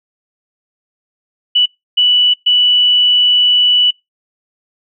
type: tone bursts at uneven times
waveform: sine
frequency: 2960 Hz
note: F#7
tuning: in tune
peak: -7 dBFS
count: 3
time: 1.55-1.66 / 1.97-2.34 / 2.46-3.91 s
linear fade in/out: 10 ms
effects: noise-tail reverb RT60 0.2 s tail -25 dB re dry